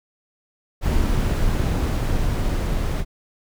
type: noise with level ramp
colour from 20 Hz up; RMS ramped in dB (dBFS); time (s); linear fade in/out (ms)
brown; -19 to -22; 0.81-3.05; 50
effects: none